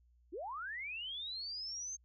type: linear sweep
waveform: sine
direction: up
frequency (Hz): 287.4 to 6400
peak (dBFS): -40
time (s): 0.32-1.97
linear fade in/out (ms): 20
effects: added 60 Hz sine -65 dBFS peak until 2.04 s